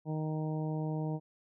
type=harmonic tone; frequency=155.56 Hz; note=D#3; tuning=in tune; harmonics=1 / 2 / 3 / 4 / 5 / 6; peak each=-33 / -39 / -43 / -45 / -47 / -49 dBFS; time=0.05-1.2 s; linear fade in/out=50 ms; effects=none